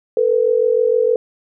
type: tone pair together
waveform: sine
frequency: 447.4 / 493.9 Hz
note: A4 / B4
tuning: +29 / 0 cents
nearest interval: major second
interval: 171 cents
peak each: -15 dBFS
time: 0.17-1.16 s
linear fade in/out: 2 ms
effects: none